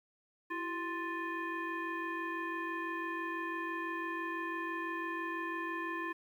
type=tone with frequency modulation; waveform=sine; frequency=1046.5 Hz; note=C6; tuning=in tune; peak=-35 dBFS; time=0.5-6.13 s; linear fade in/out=10 ms; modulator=713 Hz; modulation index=1.4; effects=11-bit